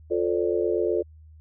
sine chord, D minor seventh, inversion first, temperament just, 352.4 / 440.5 / 528.6 / 587.3 Hz, F4 / A4 / C5 / D5, +16 / +2 / +18 / 0 cents, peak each -25 / -25 / -31 / -30 dBFS, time 0.1-1.03 s, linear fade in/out 20 ms, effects added 78 Hz sine -46 dBFS peak until 1.4 s

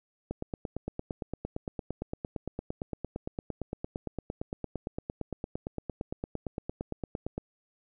click train, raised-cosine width 2 ms, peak -20 dBFS, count 63, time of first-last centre 0.31-7.38 s, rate 8.77 Hz, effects none

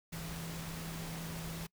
sine tone in noise, 164.81 Hz, E3, in tune, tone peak -42 dBFS, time 0.12-1.67 s, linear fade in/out 10 ms, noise pink, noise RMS -45 dBFS, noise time 0.12-1.67 s, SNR 0 dB, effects noise-tail reverb RT60 0.1 s tail -24 dB re dry

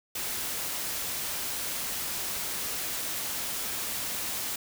white noise, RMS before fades -33 dBFS, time 0.15-4.56 s, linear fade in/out 5 ms, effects none

